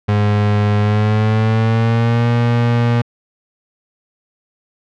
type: tone with pitch glide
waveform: 35% pulse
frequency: 103.83 to 118.58 Hz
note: G#2 to A#2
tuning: 0 to +30 cents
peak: -10 dBFS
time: 0.08-3.02 s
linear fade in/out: 10 ms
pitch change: +230 cents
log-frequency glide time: 0.78-2.28 s
effects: low-pass 3000 Hz 12 dB/octave